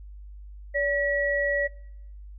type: tone pair together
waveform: sine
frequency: 573 / 1927.3 Hz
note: D5 / B6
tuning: -43 / -43 cents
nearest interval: octave + major sixth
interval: 2100 cents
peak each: -25 dBFS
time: 0.74-1.68 s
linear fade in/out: 20 ms
effects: noise-tail reverb RT60 0.8 s tail -25 dB re dry + added 50 Hz sine -40 dBFS peak until 2.38 s